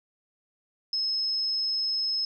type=tone; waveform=sine; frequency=5180 Hz; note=E8; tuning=31 cents flat; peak=-25 dBFS; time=0.93-2.25 s; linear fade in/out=2 ms; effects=none